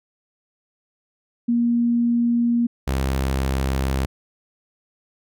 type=tone pair in turn; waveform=sine / sawtooth; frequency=236.7 / 66.61 Hz; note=A#3 / C2; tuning=+27 / +32 cents; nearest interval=octave + minor seventh; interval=2195 cents; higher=first; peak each=-16 / -16 dBFS; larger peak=neither; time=1.48-2.67 / 2.87-4.06 s; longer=neither; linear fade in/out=10 ms; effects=none